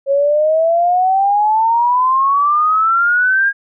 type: exponential sweep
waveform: sine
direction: up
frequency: 545 to 1633 Hz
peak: -10 dBFS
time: 0.06-3.53 s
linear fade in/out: 50 ms
effects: none